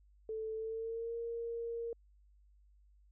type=tone with pitch glide; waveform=sine; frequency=440 to 465.1 Hz; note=A4 to A#4; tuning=0 to -4 cents; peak=-37 dBFS; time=0.29-1.93 s; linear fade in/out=2 ms; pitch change=+96 cents; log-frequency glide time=0.55-1.15 s; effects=added 50 Hz sine -62 dBFS peak until 3.11 s